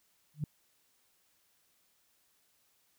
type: tone with exponential growth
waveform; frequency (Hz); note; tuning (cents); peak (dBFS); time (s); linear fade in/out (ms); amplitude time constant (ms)
sine; 150; D3; +37; -27; 0.34-0.44; 2; 21
effects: white hiss -72 dBFS RMS until 2.98 s

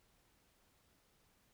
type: silence
effects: pink hiss -73 dBFS RMS until 1.53 s

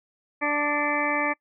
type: harmonic tone with a mistuned harmonic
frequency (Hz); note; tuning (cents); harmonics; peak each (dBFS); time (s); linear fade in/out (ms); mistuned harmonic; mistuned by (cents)
293.7; D4; 0; 1 / 2 / 3 / 4 / 6 / 7 / 8; -30 / -30 / -30 / -30 / -30 / -30 / -30; 0.41-1.34; 20; 8; -27
effects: noise-tail reverb RT60 0.1 s tail -25 dB re dry

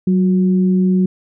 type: tone pair together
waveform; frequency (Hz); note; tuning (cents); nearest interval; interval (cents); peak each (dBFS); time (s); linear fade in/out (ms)
sine; 186.7 / 362.6; F#3 / F#4; +16 / -35; major seventh; 1149; -11 / -22; 0.07-1.06; 5
effects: none

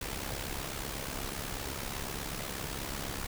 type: noise with amplitude modulation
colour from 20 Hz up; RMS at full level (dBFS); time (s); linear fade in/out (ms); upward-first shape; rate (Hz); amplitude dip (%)
pink; -35; 0.01-3.27; 5; sine; 68.1; 65
effects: none

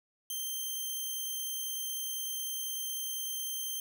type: tone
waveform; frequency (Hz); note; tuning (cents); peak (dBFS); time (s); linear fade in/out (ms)
5% pulse; 3143; G7; +4; -26; 0.3-3.8; 2
effects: none

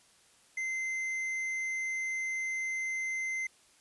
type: tone with tanh clipping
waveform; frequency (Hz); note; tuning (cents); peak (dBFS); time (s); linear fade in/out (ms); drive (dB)
sine; 2072; C7; -17; -33; 0.57-3.47; 5; 7
effects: white hiss -63 dBFS RMS until 3.8 s + resampled to 24000 Hz

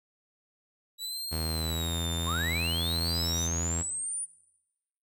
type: tone with vibrato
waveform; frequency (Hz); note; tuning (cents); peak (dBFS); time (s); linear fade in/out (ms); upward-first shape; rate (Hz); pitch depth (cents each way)
sawtooth; 3900; B7; -23; -31; 0.98-3.49; 50; sine; 0.66; 140
type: tone with pitch glide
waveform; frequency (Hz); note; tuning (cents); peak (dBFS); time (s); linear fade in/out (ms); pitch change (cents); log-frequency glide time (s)
sawtooth; 80 to 83.64; D#2 to E2; +49 to +26; -27; 1.31-3.83; 20; +77; 1.63-1.9
type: linear sweep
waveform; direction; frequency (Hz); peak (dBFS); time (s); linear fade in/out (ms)
sine; up; 992 to 9620; -31; 2.26-4.26; 20
effects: noise-tail reverb RT60 0.9 s tail -18 dB re dry

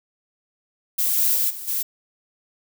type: noise with level steps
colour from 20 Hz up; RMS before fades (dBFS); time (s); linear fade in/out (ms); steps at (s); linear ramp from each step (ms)
violet; -21 / -19 / -21 / -34 / -24; 0.98-1.83; 10; 1.17 / 1.34 / 1.49 / 1.67; 20
effects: none

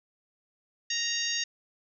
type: harmonic tone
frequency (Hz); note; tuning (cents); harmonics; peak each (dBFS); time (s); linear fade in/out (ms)
932.3; A#5; 0; 2 / 3 / 4 / 5 / 6 / 7; -35 / -35 / -35 / -35 / -35 / -35; 0.9-1.44; 5
effects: none

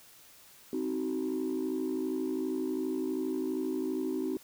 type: chord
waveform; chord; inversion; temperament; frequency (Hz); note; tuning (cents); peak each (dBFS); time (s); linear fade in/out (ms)
sine; C diminished; none; just; 261.6 / 314 / 376.7; C4 / Eb4 / Gb4; 0 / +16 / +31; -33; 0.73-4.37; 2
effects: tanh soft clip ceiling -25 dBFS + white hiss -56 dBFS RMS until 4.43 s

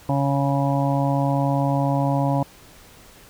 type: harmonic tone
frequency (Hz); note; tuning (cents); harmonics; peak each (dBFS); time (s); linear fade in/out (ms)
139.2; C#3; +8; 1 / 2 / 4 / 5 / 6 / 7; -21 / -24 / -27 / -28 / -29 / -29; 0.09-2.43; 2
effects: pink hiss -48 dBFS RMS until 3.29 s

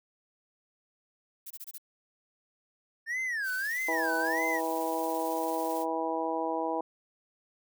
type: noise bursts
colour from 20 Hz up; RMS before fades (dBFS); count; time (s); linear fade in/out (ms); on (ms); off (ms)
violet; -42; 5; 1.46-1.782; 10; 46; 23
type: tone with vibrato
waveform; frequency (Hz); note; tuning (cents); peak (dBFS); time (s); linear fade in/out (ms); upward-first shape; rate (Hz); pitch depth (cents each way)
triangle; 1760; A6; 0; -28; 3.06-4.61; 50; sine; 1.6; 280
type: noise with tremolo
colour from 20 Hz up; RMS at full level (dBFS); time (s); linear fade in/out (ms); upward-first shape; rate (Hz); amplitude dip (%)
blue; -43; 3.42-5.86; 50; sine; 18; 25
type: harmonic tone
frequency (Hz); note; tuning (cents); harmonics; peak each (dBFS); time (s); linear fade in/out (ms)
162.4; E3; -26; 2 / 3 / 4 / 5 / 6; -35 / -35 / -35 / -35 / -35; 3.88-6.81; 5
effects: none

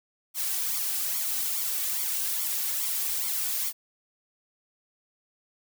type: noise with flanger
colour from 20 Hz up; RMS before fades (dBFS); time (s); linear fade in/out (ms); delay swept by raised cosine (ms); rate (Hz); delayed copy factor
blue; -29; 0.34-3.73; 50; 0.88 to 2.68; 2.4; +0.75
effects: none

